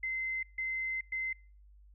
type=tone bursts at uneven times; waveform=sine; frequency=2066 Hz; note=C7; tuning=22 cents flat; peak=-32 dBFS; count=3; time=0.03-0.43 / 0.58-1.01 / 1.12-1.33 s; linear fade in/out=5 ms; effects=noise-tail reverb RT60 0.4 s tail -26 dB re dry + added 50 Hz sine -55 dBFS peak until 1.94 s